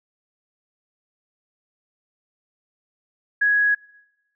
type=tone; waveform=sine; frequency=1667 Hz; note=G#6; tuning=6 cents sharp; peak=-15 dBFS; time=3.41-3.75 s; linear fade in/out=10 ms; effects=noise-tail reverb RT60 1.0 s tail -24 dB re dry